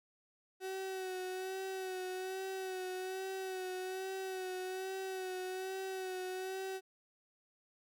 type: tone with vibrato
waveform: 35% pulse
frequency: 375.5 Hz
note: F#4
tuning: 26 cents sharp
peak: -37 dBFS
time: 0.6-6.81 s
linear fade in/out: 50 ms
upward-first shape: sine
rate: 1.2 Hz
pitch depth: 31 cents each way
effects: none